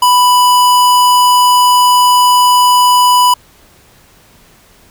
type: tone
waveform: square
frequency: 990 Hz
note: B5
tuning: 4 cents sharp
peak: -6 dBFS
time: 0.02-3.34 s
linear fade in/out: 5 ms
effects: pink hiss -45 dBFS RMS until 4.9 s